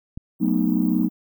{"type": "click", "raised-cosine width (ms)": 5, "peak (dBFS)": -20, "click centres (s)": 0.175}
{"type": "band-stop noise", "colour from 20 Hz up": "white", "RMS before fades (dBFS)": -40, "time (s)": [0.39, 1.1], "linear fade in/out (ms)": 50, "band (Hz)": [1100, 16000], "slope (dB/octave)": 48}
{"type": "chord", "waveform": "sine", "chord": "B dominant seventh", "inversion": "second", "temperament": "just", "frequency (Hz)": [185.21, 222.2, 246.9, 308.7], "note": ["F#3", "A3", "B3", "D#4"], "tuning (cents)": [2, 17, 0, -14], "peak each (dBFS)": -23, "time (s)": [0.4, 1.09], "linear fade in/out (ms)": 20}
{"effects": []}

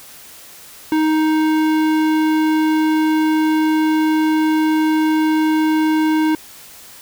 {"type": "tone with tanh clipping", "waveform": "sine", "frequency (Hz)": 312.6, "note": "D#4", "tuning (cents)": 8, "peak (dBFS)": -15, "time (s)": [0.92, 6.35], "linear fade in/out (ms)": 2, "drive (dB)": 18, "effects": ["white hiss -40 dBFS RMS until 7.01 s"]}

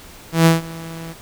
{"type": "tone with ADSR envelope", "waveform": "sawtooth", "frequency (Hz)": 164.4, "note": "E3", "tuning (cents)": -4, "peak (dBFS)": -4, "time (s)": [0.32, 1.14], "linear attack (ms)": 140, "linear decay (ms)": 150, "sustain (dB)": -22, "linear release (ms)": 27, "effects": ["pink hiss -41 dBFS RMS until 1.21 s"]}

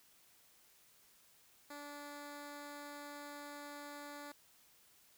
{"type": "tone", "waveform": "10% pulse", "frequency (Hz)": 290, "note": "D4", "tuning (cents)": -22, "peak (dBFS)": -39, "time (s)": [1.7, 4.32], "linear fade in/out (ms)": 5, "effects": ["white hiss -67 dBFS RMS until 5.17 s"]}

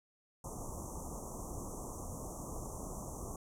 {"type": "band-stop noise", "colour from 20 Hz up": "pink", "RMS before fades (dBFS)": -43, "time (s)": [0.44, 3.36], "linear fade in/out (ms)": 2, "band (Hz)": [1200, 5900], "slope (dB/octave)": 96, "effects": ["low-pass 10000 Hz 12 dB/octave"]}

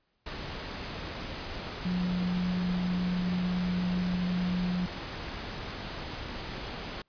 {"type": "tone in noise", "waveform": "sine", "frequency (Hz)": 179.8, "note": "F#3", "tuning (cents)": -49, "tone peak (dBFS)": -27, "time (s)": [1.85, 4.86], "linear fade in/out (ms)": 5, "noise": "pink", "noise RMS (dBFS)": -38, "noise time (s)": [0.26, 7.02], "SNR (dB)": 8, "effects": ["pink hiss -75 dBFS RMS until 7.08 s", "resampled to 11025 Hz"]}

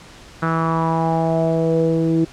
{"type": "tone with low-pass filter sweep", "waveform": "sawtooth", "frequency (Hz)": 163.4, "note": "E3", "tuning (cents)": -15, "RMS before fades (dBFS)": -18, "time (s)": [0.42, 2.25], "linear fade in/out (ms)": 10, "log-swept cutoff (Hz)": [1400, 350], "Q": 5, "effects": ["pink hiss -42 dBFS RMS until 2.32 s", "low-pass 7000 Hz 12 dB/octave"]}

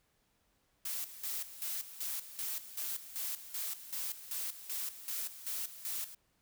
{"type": "noise with tremolo", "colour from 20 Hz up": "blue", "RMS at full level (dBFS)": -38, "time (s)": [0.85, 6.15], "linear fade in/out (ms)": 5, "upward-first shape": "square", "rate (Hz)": 2.6, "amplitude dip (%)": 75, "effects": ["pink hiss -75 dBFS RMS until 6.41 s"]}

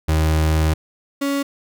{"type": "tone pair in turn", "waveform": "35% pulse", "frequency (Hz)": [78.5, 279.7], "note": ["D#2", "C#4"], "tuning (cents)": [16, 16], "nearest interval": "octave + minor seventh", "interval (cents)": 2200, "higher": "second", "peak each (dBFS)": [-13, -17], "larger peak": "first", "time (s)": [[0.08, 0.74], [1.21, 1.43]], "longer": "first", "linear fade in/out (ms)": 10, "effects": []}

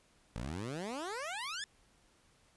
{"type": "exponential sweep", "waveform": "15% pulse", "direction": "up", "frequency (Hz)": [51.91, 1788], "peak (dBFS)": -32, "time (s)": [0.36, 1.64], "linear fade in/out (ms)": 0, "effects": ["pink hiss -68 dBFS RMS until 2.56 s", "resampled to 24000 Hz"]}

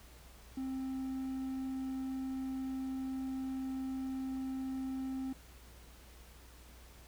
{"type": "tone", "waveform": "triangle", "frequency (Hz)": 263.6, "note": "C4", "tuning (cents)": 13, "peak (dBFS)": -34, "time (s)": [0.57, 5.33], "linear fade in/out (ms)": 5, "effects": ["added 60 Hz sine -55 dBFS peak until 7.07 s", "pink hiss -59 dBFS RMS until 7.07 s"]}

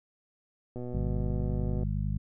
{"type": "click train", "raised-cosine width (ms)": 2, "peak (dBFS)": -26, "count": 133, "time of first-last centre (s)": [0.76, 1.833], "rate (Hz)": 123}
{"type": "harmonic tone", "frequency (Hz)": 51, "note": "G#1", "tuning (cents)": -31, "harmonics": [1, 2, 3, 4], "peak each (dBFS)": [-31, -33, -34, -38], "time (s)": [0.93, 2.18], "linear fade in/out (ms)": 10}
{"effects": []}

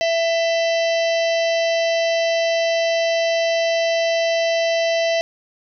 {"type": "harmonic tone with a mistuned harmonic", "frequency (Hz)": 665, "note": "E5", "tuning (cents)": 15, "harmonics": [1, 3, 4, 5, 6, 7, 8, 9], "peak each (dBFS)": [-17, -27, -29, -31, -33, -34, -35, -36], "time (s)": [0.01, 5.21], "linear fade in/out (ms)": 0, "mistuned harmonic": 5, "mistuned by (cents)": -120, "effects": []}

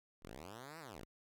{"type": "linear two-way sweep", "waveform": "5% pulse", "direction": "up then down", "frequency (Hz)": [32.7, 168.9, 32.7], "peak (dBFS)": -38, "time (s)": [0.22, 1.05], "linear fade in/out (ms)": 10, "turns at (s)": 0.79, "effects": []}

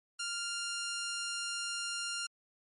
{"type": "tone", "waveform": "10% pulse", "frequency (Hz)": 1396.9, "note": "F6", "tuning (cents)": 0, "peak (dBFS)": -27, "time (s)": [0.19, 2.27], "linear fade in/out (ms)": 10, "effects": ["MP3 48 kbps"]}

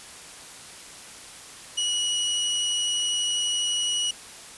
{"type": "tone with ADSR envelope", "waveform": "sawtooth", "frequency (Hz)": 2922, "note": "F#7", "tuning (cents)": -22, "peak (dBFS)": -18, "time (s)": [1.77, 4.11], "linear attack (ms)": 14, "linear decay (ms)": 8, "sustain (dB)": -2, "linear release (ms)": 4, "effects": ["white hiss -43 dBFS RMS until 4.57 s", "resampled to 24000 Hz"]}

